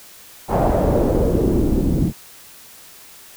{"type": "noise with low-pass filter sweep", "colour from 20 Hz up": "pink", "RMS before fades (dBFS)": -17, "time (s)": [0.48, 2.13], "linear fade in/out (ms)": 50, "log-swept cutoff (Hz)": [810, 230], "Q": 2.2, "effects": ["white hiss -43 dBFS RMS until 3.36 s"]}